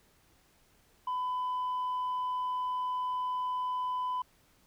sine tone, 1003 Hz, B5, 26 cents sharp, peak -28 dBFS, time 1.07-4.22 s, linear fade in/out 5 ms, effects tanh soft clip ceiling -29 dBFS + pink hiss -66 dBFS RMS until 4.66 s

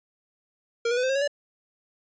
square tone with pitch steps, 466.2 / 483.2 / 500.8 / 519.1 / 538 / 557.6 / 578 Hz, A#4 / B4 / B4 / C5 / C5 / C#5 / D5, 0 / -38 / +24 / -14 / +48 / +10 / -28 cents, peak -23 dBFS, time 0.85-1.277 s, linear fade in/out 5 ms, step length 61 ms, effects resampled to 16000 Hz

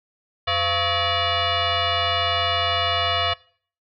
sine tone with frequency modulation, 1108.7 Hz, C#6, in tune, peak -19 dBFS, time 0.47-3.34 s, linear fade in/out 10 ms, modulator 599 Hz, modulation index 4.4, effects noise-tail reverb RT60 0.5 s tail -22 dB re dry

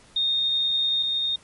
sine tone pair in turn, 3682 / 3682 Hz, A#7 / A#7, -22 / -22 cents, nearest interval unison, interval 0 cents, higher neither, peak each -20 / -22 dBFS, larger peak first, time 0.16-1.03 / 1.03-1.36 s, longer first, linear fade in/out 5 ms, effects pink hiss -53 dBFS RMS until 1.43 s + MP3 48 kbps

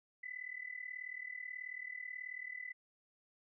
sine tone with amplitude modulation, 2002 Hz, B6, 23 cents sharp, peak -39 dBFS, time 0.23-2.73 s, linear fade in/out 10 ms, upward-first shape sine, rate 38.4 Hz, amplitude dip 85%, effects none

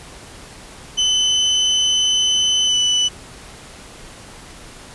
35% pulse tone with pitch glide, 3026 to 2983 Hz, F#7 to F#7, +38 to +13 cents, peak -12 dBFS, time 0.97-3.09 s, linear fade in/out 20 ms, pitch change -25 cents, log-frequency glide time 2.66-2.75 s, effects pink hiss -39 dBFS RMS until 4.94 s + resampled to 24000 Hz

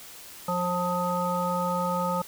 harmonic tone with a mistuned harmonic, 177.6 Hz, F3, 29 cents sharp, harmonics 1 / 3 / 5 / 7, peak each -30 / -30 / -30 / -30 dBFS, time 0.48-2.22 s, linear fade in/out 5 ms, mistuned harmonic 7, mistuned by +17 cents, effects white hiss -45 dBFS RMS until 2.27 s

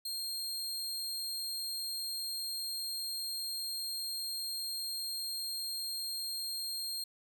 sawtooth tone, 4215 Hz, C8, 12 cents sharp, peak -33 dBFS, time 0.05-7.04 s, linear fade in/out 5 ms, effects none

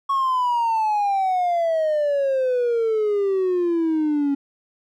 triangle exponential sweep, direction down, 1108.7 to 277.2 Hz, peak -15 dBFS, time 0.09-4.35 s, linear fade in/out 10 ms, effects tanh soft clip ceiling -13 dBFS

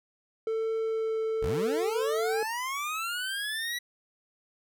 triangle tone with vibrato, 444.7 Hz, A4, 18 cents sharp, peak -25 dBFS, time 0.47-2.43 s, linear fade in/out 2 ms, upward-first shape triangle, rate 0.98 Hz, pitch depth 8 cents each way
25% pulse linear sweep, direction up, 36.71 to 1955 Hz, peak -27 dBFS, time 1.42-3.79 s, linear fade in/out 10 ms
effects none

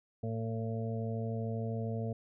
harmonic tone, 112.8 Hz, A2, 44 cents sharp, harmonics 1 / 2 / 4 / 5 / 6, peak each -35 / -39 / -41 / -46 / -45 dBFS, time 0.23-2.13 s, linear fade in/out 5 ms, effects none

